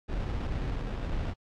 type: noise with sample-and-hold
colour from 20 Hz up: brown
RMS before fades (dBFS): -32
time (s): 0.08-1.34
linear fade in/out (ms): 20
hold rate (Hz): 2100
effects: low-pass 4000 Hz 12 dB/octave + AAC 64 kbps